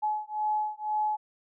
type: beating tone pair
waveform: sine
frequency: 850 / 852 Hz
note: G#5 / G#5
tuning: +40 / +44 cents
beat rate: 2 Hz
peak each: -30 dBFS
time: 0.02-1.17 s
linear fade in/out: 20 ms
effects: none